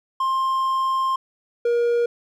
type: tone pair in turn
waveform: triangle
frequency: 1057 / 474.4 Hz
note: C6 / A#4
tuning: +17 / +30 cents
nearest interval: octave + major second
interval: 1387 cents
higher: first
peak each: -17 / -15 dBFS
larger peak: second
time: 0.2-1.16 / 1.65-2.06 s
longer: first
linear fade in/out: 5 ms
effects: none